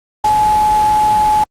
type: tone in noise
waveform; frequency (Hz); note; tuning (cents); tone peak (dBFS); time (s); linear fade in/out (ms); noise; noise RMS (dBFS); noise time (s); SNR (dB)
sine; 851; G#5; +42; -9; 0.24-1.44; 5; pink; -25; 0.24-1.44; +13
effects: low-pass 11000 Hz 12 dB/octave + Opus 48 kbps